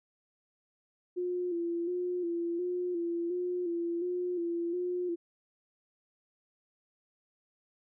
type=tone with vibrato; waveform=sine; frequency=349.2 Hz; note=F4; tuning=in tune; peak=-30 dBFS; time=1.16-5.16 s; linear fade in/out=20 ms; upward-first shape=square; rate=1.4 Hz; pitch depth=43 cents each way; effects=none